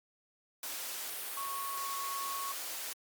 sine tone in noise, 1105 Hz, C#6, 6 cents flat, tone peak -37 dBFS, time 1.37-2.52 s, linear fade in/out 2 ms, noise white, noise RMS -40 dBFS, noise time 0.63-2.93 s, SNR 0 dB, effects high-pass 400 Hz 12 dB/octave + Opus 48 kbps

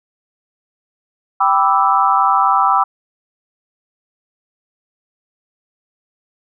sine chord, E minor seventh, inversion first, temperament equal, 784 / 987.8 / 1174.7 / 1318.5 Hz, G5 / B5 / D6 / E6, 0 / 0 / 0 / 0 cents, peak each -16 dBFS, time 1.4-2.84 s, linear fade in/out 10 ms, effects none

